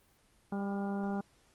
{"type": "harmonic tone with a mistuned harmonic", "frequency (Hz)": 198.9, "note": "G3", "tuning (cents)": 25, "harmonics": [1, 2, 3, 4, 5, 6, 7], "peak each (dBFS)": [-33, -41, -46, -41, -51, -52, -49], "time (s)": [0.52, 1.21], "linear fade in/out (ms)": 5, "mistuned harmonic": 7, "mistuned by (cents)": 32, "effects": ["pink hiss -67 dBFS RMS until 1.54 s", "Opus 24 kbps"]}